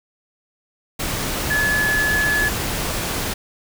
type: tone in noise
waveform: sine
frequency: 1711 Hz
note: A6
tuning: 49 cents flat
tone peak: -17 dBFS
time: 1.5-2.49 s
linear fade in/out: 10 ms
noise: pink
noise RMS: -24 dBFS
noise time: 0.99-3.34 s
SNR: +4 dB
effects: none